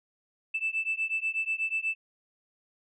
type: beating tone pair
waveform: sine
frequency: 2637 / 2645.2 Hz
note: E7 / E7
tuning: 0 / +5 cents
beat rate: 8.2 Hz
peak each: -30 dBFS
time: 0.54-1.95 s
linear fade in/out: 10 ms
effects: tanh soft clip ceiling -21 dBFS